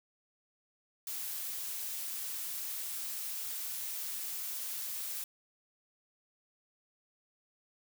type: noise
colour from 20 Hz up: blue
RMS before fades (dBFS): -39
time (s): 1.07-5.24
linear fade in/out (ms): 2
effects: none